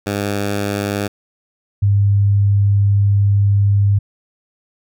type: tone pair in turn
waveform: 10% pulse / sine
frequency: 101.3 / 100.72 Hz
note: G#2 / G2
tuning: -43 / +47 cents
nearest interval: unison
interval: 10 cents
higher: first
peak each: -10 dBFS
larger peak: neither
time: 0.06-1.08 / 1.82-3.99 s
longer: second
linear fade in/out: 10 ms
effects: none